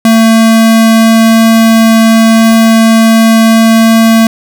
square tone, 224.9 Hz, A3, 38 cents sharp, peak -3 dBFS, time 0.05-4.27 s, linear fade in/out 2 ms, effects none

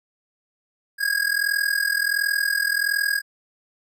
square tone with amplitude modulation, 1640 Hz, G#6, 22 cents flat, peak -17 dBFS, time 0.98-3.22 s, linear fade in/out 50 ms, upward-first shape sine, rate 41.4 Hz, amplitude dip 85%, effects none

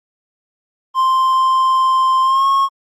triangle tone with pitch glide, 1046.5 to 1090.3 Hz, C6 to C#6, 0 to -29 cents, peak -9 dBFS, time 0.94-2.69 s, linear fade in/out 50 ms, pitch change +71 cents, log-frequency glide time 2.23-2.46 s, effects Opus 24 kbps

